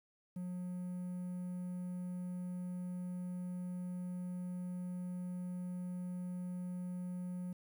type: tone with quantisation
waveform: triangle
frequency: 180 Hz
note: F#3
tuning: 47 cents flat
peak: -37 dBFS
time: 0.36-7.53 s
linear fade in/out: 5 ms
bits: 11
effects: none